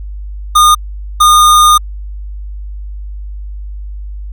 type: tone pair in turn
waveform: square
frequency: 1221 / 1221 Hz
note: D#6 / D#6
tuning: -33 / -33 cents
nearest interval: unison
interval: 0 cents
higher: neither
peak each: -4 dBFS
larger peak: neither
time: 0.55-0.75 / 1.2-1.78 s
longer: second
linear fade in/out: 10 ms
effects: added 50 Hz sine -21 dBFS peak until 4.32 s